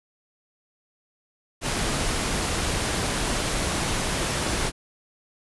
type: low-pass noise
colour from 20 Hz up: pink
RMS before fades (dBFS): -26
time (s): 1.61-4.72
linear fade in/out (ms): 50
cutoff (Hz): 11000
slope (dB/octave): 96
effects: none